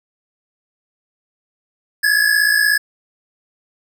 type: tone pair together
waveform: square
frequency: 1661.2 / 1717.8 Hz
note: G#6 / A6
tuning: 0 / -42 cents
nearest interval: minor second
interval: 58 cents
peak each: -16 dBFS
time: 2.03-2.78 s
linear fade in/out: 10 ms
effects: none